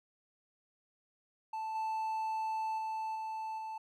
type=tone with level steps; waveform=triangle; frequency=880 Hz; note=A5; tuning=in tune; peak=-34 / -31 / -33 / -35 / -37 dBFS; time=1.53-3.78 s; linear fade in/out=5 ms; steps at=1.75 / 2.78 / 3.15 / 3.58 s; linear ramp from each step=5 ms; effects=none